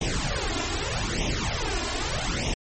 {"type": "noise with flanger", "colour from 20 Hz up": "pink", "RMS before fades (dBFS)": -27, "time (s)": [0.01, 2.54], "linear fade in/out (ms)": 5, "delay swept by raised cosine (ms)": [0.33, 2.93], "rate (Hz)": 0.81, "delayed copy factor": 0.8, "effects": ["MP3 32 kbps"]}